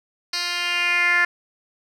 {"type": "tone with band-pass filter sweep", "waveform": "10% pulse", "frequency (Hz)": 350.5, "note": "F4", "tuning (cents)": 6, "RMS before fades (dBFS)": -21, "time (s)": [0.33, 1.25], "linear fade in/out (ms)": 5, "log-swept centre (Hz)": [4200, 1800], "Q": 4.1, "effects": []}